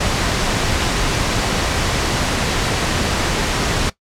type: noise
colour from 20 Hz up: pink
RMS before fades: -18 dBFS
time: 0-3.9 s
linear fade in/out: 10 ms
effects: noise-tail reverb RT60 0.1 s tail -17 dB re dry + low-pass 7000 Hz 12 dB/octave